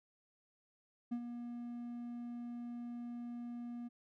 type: tone with ADSR envelope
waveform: triangle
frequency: 239.2 Hz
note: A#3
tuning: 45 cents sharp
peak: -32 dBFS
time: 1.11-3.89 s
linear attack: 14 ms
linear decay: 73 ms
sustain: -8 dB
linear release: 21 ms
effects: none